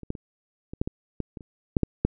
clicks, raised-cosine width 3 ms, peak -27 / -15 / -26 / -23 / -11 / -16 / -15 / -24 / -30 / -7 / -8 / -7 dBFS, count 12, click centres 0.033 / 0.104 / 0.152 / 0.735 / 0.815 / 0.875 / 1.203 / 1.372 / 1.408 / 1.768 / 1.833 / 2.05 s, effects none

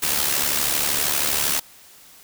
white noise with amplitude modulation, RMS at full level -19 dBFS, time 0.02-1.6 s, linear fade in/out 10 ms, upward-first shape sine, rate 72.7 Hz, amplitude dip 60%, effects white hiss -48 dBFS RMS until 2.23 s

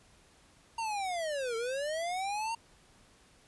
square linear two-way sweep, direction down then up, 928 to 446 to 928 Hz, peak -33 dBFS, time 0.78-2.55 s, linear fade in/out 5 ms, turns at 1.56 s, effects pink hiss -62 dBFS RMS until 3.47 s + resampled to 24000 Hz

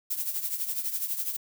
violet noise with tremolo, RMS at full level -28 dBFS, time 0.1-1.37 s, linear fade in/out 10 ms, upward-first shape triangle, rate 12 Hz, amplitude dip 75%, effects none

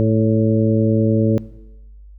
harmonic tone with a mistuned harmonic, 110 Hz, A2, in tune, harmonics 1 / 2 / 3 / 4 / 5, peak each -16 / -19 / -21 / -22 / -23 dBFS, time 0-1.38 s, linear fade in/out 0 ms, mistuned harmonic 5, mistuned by +20 cents, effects noise-tail reverb RT60 1.0 s tail -19 dB re dry + added 50 Hz sine -38 dBFS peak until 2.18 s

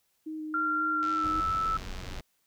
sine tone with vibrato, 311.1 Hz, D#4, in tune, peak -34 dBFS, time 0.26-1.41 s, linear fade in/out 10 ms, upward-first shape square, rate 3.7 Hz, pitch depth 11 cents each way
sine tone with pitch glide, 1380 to 1316.9 Hz, F6 to E6, -21 to -2 cents, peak -26 dBFS, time 0.54-1.77 s, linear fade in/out 2 ms, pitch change -81 cents, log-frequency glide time 0.96-1.29 s
click train, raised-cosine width 0.2 ms, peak -26 dBFS, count 109, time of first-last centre 1.03-2.198 s, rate 92.5 Hz
brown noise, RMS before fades -39 dBFS, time 1.24-2.21 s, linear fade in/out 2 ms
effects white hiss -73 dBFS RMS until 2.46 s

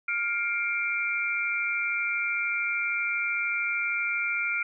sine tone cluster, 1404 / 2138 / 2351 Hz, F6 / C7 / D7, +9 / +37 / +1 cents, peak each -30 / -33 / -28 dBFS, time 0.08-4.63 s, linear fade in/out 5 ms, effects none

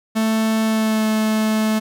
45% pulse tone with pitch glide, 220.8 to 217.4 Hz, A3 to A3, +6 to -21 cents, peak -16 dBFS, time 0.15-1.8 s, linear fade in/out 20 ms, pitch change -27 cents, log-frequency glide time 0.63-1.07 s, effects none

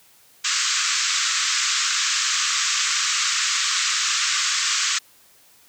white band-pass noise, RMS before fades -22 dBFS, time 0.44-4.99 s, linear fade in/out 10 ms, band 1100 to 7700 Hz, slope 96 dB/octave, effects white hiss -54 dBFS RMS until 5.68 s + high-pass 60 Hz 12 dB/octave

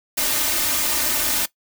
white noise with comb filter, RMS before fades -21 dBFS, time 0.17-1.46 s, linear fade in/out 10 ms, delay 3.3 ms, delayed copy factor +0.9, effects noise-tail reverb RT60 0.1 s tail -18 dB re dry

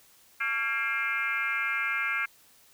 sine tone with frequency modulation, 1876 Hz, A#6, 11 cents sharp, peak -26 dBFS, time 0.4-2.26 s, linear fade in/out 10 ms, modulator 248 Hz, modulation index 2.4, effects white hiss -59 dBFS RMS until 2.73 s

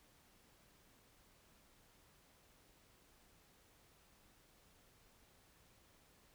silence, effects pink hiss -69 dBFS RMS until 6.34 s

